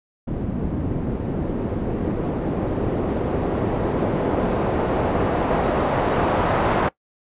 white noise with low-pass filter sweep, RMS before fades -22 dBFS, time 0.27-6.89 s, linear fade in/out 10 ms, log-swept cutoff 240 to 890 Hz, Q 0.95, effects noise-tail reverb RT60 0.1 s tail -20 dB re dry + resampled to 8000 Hz

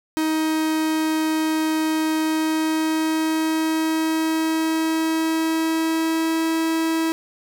45% pulse tone with pitch glide, 315.1 to 324.3 Hz, D#4 to E4, +22 to -28 cents, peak -19 dBFS, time 0.17-7.12 s, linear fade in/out 0 ms, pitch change +50 cents, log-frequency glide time 2.19-6.44 s, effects none

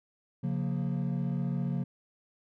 triangle chord, Bb minor, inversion first, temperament equal with one note detuned, 138.59 / 178.39 / 233.1 Hz, Db3 / F3 / Bb3, 0 / +37 / 0 cents, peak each -29 / -30 / -34 dBFS, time 0.43-1.84 s, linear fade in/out 10 ms, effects tanh soft clip ceiling -20 dBFS

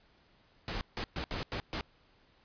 pink noise bursts at uneven times, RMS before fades -36 dBFS, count 6, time 0.68-0.81 / 0.97-1.04 / 1.16-1.24 / 1.31-1.43 / 1.52-1.6 / 1.73-1.81 s, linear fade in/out 0 ms, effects pink hiss -66 dBFS RMS until 2.44 s + resampled to 11025 Hz

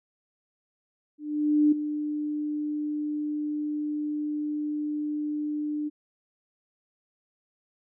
sine tone with ADSR envelope, 298.9 Hz, D4, 31 cents sharp, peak -16 dBFS, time 1.18-5.9 s, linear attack 540 ms, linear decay 8 ms, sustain -11 dB, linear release 27 ms, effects none

